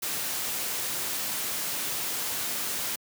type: noise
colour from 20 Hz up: white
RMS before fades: -31 dBFS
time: 0.02-2.96 s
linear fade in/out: 10 ms
effects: high-pass 100 Hz 12 dB/octave